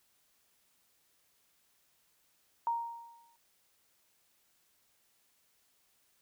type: tone with exponential decay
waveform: sine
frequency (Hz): 932.3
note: A#5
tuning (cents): 0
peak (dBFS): -27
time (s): 2.67-3.36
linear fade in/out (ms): 1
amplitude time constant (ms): 150
effects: white hiss -72 dBFS RMS until 6.21 s